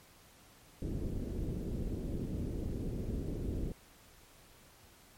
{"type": "low-pass noise", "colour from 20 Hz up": "pink", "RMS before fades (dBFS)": -37, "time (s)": [0.82, 3.72], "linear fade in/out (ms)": 0, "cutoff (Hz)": 420, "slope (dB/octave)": 24, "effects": ["pink hiss -60 dBFS RMS until 5.17 s", "MP3 64 kbps"]}